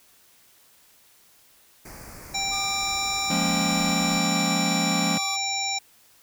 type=band-stop noise; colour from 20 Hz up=pink; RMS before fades=-42 dBFS; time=1.85-4.19 s; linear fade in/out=5 ms; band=2500 to 4500 Hz; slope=96 dB/octave
type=harmonic tone; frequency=784 Hz; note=G5; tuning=in tune; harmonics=1 / 3 / 5 / 7 / 9; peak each=-31 / -31 / -31 / -31 / -31 dBFS; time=2.34-5.79 s; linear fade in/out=10 ms
type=tone with pitch glide; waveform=sawtooth; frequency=1200 to 1157.1 Hz; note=D6 to D6; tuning=+37 to -26 cents; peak=-30 dBFS; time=2.51-5.37 s; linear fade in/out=20 ms; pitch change=-63 cents; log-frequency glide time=3.3-5.09 s
type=chord; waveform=square; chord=Bb minor seventh; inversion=second; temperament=equal; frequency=174.61 / 207.7 / 233.1 / 277.2 Hz; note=F3 / Ab3 / Bb3 / Db4; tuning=0 / 0 / 0 / 0 cents; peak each=-28 / -30 / -32 / -31 dBFS; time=3.3-5.18 s; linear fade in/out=5 ms
effects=white hiss -57 dBFS RMS until 6.22 s